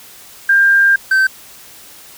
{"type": "tone pair in turn", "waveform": ["sine", "triangle"], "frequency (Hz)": [1596, 1547.9], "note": ["G6", "G6"], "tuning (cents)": [31, -22], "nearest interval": "minor second", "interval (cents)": 53, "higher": "first", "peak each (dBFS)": -7, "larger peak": "neither", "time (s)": [[0.49, 0.96], [1.11, 1.27]], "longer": "first", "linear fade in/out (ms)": 5, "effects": ["white hiss -39 dBFS RMS until 2.17 s"]}